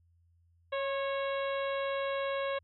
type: harmonic tone with a mistuned harmonic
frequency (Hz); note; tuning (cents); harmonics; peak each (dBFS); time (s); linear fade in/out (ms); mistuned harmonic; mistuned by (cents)
551; C#5; -11; 1 / 2 / 3 / 4 / 5 / 6 / 7; -32 / -38 / -42 / -44 / -46 / -48 / -49; 0.72-2.59; 10; 2; -28
effects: added 85 Hz sine -64 dBFS peak until 2.63 s

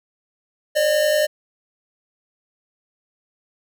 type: tone pair together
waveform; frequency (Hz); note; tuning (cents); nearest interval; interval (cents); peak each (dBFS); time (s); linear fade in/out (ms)
square; 554.4 / 605.2; C#5 / D#5; 0 / -48; major second; 152; -25 / -17; 0.75-1.27; 20
effects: none

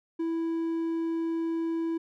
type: tone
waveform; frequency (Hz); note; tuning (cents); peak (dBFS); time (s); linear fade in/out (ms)
triangle; 329.6; E4; 0; -25; 0.19-1.98; 10
effects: none

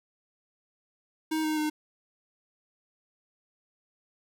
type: tone with pitch steps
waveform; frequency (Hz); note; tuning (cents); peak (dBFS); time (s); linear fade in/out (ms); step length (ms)
square; 314.9 / 310 / 305.2; D#4 / D#4 / D#4; +21 / -6 / -33; -27; 1.31-1.7; 10; 130
effects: 11-bit

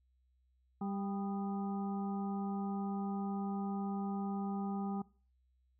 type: harmonic tone with a mistuned harmonic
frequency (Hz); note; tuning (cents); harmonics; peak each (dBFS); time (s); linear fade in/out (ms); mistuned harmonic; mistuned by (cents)
198; G3; +18; 1 / 2 / 4 / 5 / 6; -36 / -47 / -43 / -55 / -51; 0.81-5.02; 5; 6; +66
effects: noise-tail reverb RT60 0.4 s tail -22 dB re dry + added 63 Hz sine -70 dBFS peak until 5.79 s

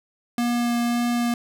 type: tone with vibrato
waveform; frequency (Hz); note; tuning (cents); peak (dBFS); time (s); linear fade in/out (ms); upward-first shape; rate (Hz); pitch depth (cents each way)
square; 238.5; A#3; +40; -21; 0.38-1.34; 2; sine; 1.8; 8
effects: none

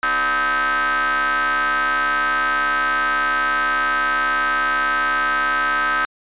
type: ring-modulated tone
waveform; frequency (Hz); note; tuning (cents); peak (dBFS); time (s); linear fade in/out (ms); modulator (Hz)
45% pulse; 138.59; C#3; 0; -14; 0.03-6.05; 0; 1420
effects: resampled to 8000 Hz

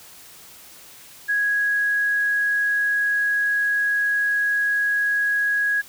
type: tone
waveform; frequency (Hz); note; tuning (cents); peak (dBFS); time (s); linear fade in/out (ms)
sine; 1660; G#6; -1; -18; 1.28-5.82; 20
effects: white hiss -45 dBFS RMS until 5.88 s

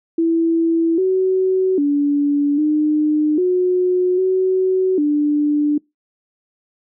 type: tone with pitch steps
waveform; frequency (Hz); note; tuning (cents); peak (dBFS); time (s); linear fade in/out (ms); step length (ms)
sine; 330.5 / 375.5 / 287.8 / 303.3 / 363.8 / 374.4 / 295.4; E4 / F#4 / D4 / D#4 / F#4 / F#4 / D4; +5 / +26 / -35 / -44 / -29 / +20 / +10; -13; 0.18-5.78; 5; 800
effects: noise-tail reverb RT60 0.2 s tail -25 dB re dry

